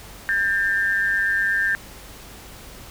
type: tone pair together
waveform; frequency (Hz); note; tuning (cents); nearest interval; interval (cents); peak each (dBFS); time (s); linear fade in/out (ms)
sine; 1600 / 1795.9; G6 / A6; +35 / +35; major second; 200; -21; 0.29-1.75; 0
effects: added 50 Hz sine -46 dBFS peak until 2.9 s + pink hiss -42 dBFS RMS until 2.9 s